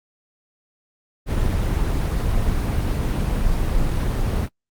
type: noise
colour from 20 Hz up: brown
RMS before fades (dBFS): -20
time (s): 1.26-4.49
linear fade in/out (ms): 50
effects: noise-tail reverb RT60 0.1 s tail -24 dB re dry + Opus 24 kbps